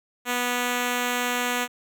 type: tone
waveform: 5% pulse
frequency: 245.4 Hz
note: B3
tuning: 11 cents flat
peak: -12 dBFS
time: 0.25-1.68 s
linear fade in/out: 50 ms
effects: none